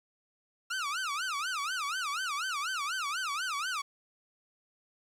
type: tone with vibrato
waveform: sawtooth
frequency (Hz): 1318.5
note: E6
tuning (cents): 0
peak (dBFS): -28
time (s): 0.7-3.82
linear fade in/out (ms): 10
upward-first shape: sine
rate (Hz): 4.1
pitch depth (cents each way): 280
effects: low-pass 9000 Hz 12 dB/octave + 10-bit